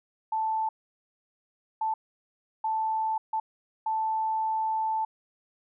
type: tone bursts at uneven times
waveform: sine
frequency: 880 Hz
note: A5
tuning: in tune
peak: -25 dBFS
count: 5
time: 0.32-0.69 / 1.81-1.94 / 2.64-3.18 / 3.33-3.4 / 3.86-5.05 s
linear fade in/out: 5 ms
effects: none